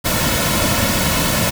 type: noise with comb filter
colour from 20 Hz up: pink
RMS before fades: -17 dBFS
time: 0.04-1.51 s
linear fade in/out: 20 ms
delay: 2.5 ms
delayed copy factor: -0.6
effects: none